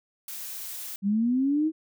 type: noise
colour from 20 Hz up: blue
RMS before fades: -37 dBFS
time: 0.28-0.96 s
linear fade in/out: 2 ms
type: linear sweep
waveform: sine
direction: up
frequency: 191.8 to 322.9 Hz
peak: -21 dBFS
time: 1.02-1.72 s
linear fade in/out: 50 ms
effects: none